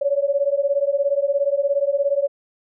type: beating tone pair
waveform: sine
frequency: 554.4 / 571.4 Hz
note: C#5 / D5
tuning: 0 / -48 cents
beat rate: 17 Hz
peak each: -20 dBFS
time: 0.01-2.28 s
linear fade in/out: 10 ms
effects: none